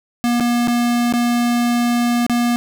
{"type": "tone with dropouts", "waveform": "square", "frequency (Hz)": 239.4, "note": "A#3", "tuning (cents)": 46, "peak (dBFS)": -15, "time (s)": [0.24, 2.56], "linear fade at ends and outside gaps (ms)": 0, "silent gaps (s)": [[0.399, 0.406], [0.674, 0.681], [1.125, 1.137], [2.265, 2.297]], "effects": []}